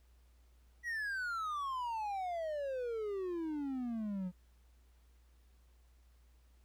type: exponential sweep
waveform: triangle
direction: down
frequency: 1947 to 176.6 Hz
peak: -34 dBFS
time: 0.83-4.32 s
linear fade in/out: 50 ms
effects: added 60 Hz sine -62 dBFS peak until 6.64 s + pink hiss -75 dBFS RMS until 6.64 s